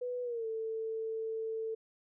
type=tone with pitch glide; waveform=sine; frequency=493.9 to 445.1 Hz; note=B4 to A4; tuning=0 to +20 cents; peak=-34 dBFS; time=0.01-1.75 s; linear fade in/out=10 ms; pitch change=-180 cents; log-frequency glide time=0.23-0.46 s; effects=none